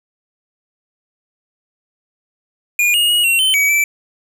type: tone with pitch steps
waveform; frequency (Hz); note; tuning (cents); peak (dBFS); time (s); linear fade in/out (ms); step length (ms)
square; 2432 / 2861 / 2895 / 2735 / 3071 / 2270 / 2322; D#7 / F7 / F#7 / F7 / G7 / C#7 / D7; -40 / +41 / -38 / -37 / -36 / +41 / -20; -12; 2.79-3.84; 2; 150
effects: none